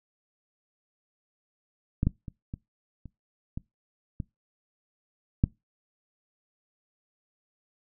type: clicks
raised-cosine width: 5 ms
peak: -12 / -10 / -25 / -22 / -30 / -21 / -20 / -7 dBFS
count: 8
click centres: 2.031 / 2.07 / 2.282 / 2.539 / 3.057 / 3.575 / 4.202 / 5.439 s
effects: noise-tail reverb RT60 0.2 s tail -23 dB re dry